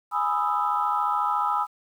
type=chord; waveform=sine; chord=E major seventh; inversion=first; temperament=equal; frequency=830.6 / 987.8 / 1244.5 / 1318.5 Hz; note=G#5 / B5 / D#6 / E6; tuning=0 / 0 / 0 / 0 cents; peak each=-27 dBFS; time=0.11-1.67 s; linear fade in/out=50 ms; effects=tanh soft clip ceiling -11 dBFS + 9-bit